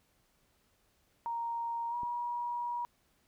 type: tone with pitch glide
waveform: sine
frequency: 932.3 to 959.1 Hz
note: A#5 to A#5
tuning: 0 to +49 cents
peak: -33 dBFS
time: 1.26-2.85 s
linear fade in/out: 0 ms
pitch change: +49 cents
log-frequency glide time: 1.9-1.95 s
type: click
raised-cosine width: 3 ms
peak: -36 dBFS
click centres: 2.033 s
effects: pink hiss -72 dBFS RMS until 3.27 s